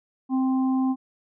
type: harmonic tone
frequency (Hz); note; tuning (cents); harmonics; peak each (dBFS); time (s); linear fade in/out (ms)
261.6; C4; 0; 1 / 3 / 4; -20 / -33 / -37; 0.29-0.96; 50
effects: none